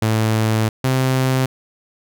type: tone pair in turn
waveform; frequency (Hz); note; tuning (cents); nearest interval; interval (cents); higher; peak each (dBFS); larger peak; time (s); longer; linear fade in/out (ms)
sawtooth; 110 / 130.56; A2 / C3; 0 / -3; minor third; 297; second; -11; neither; 0.02-0.69 / 0.84-1.46; first; 5
effects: none